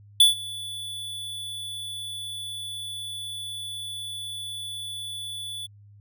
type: tone with ADSR envelope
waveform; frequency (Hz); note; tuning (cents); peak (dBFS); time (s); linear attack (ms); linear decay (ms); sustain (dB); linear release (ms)
square; 3456; A7; -32; -11; 0.2-5.67; 4; 140; -22; 16
effects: added 102 Hz sine -48 dBFS peak until 6 s